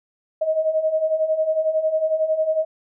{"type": "beating tone pair", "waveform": "sine", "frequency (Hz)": [622.3, 633.3], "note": ["D#5", "D#5"], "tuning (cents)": [0, 30], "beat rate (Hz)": 11, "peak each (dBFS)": [-24, -19], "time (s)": [0.41, 2.65], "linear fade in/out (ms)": 10, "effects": []}